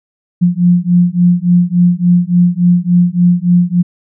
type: beating tone pair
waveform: sine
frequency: 174.61 / 178.11 Hz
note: F3 / F3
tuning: 0 / +34 cents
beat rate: 3.5 Hz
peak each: -10 dBFS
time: 0.41-3.83 s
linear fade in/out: 20 ms
effects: none